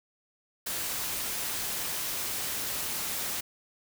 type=noise; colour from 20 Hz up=white; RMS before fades=-33 dBFS; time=0.66-3.41 s; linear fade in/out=10 ms; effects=none